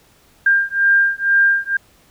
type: beating tone pair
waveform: sine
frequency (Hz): 1597 / 1599.1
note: G6 / G6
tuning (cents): +32 / +34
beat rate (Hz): 2.1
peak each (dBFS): -15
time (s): 0.46-1.77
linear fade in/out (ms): 5
effects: pink hiss -53 dBFS RMS until 2.1 s